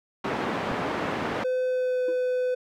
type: band-pass noise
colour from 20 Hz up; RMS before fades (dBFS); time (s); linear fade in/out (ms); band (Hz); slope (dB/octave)
pink; -29; 0.24-1.44; 5; 200 to 1800; 12
type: click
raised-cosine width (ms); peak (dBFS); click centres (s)
5; -25; 0.715
type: tone with pitch glide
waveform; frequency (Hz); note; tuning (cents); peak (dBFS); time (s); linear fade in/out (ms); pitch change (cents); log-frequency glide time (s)
triangle; 509 to 503.2; C5 to B4; -48 to +32; -21; 1.44-2.55; 10; -20; 1.66-2.06
type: tone with exponential decay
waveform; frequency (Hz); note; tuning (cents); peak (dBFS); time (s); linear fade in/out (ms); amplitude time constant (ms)
triangle; 334.4; E4; +25; -29; 2.08-2.2; 5; 24
effects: none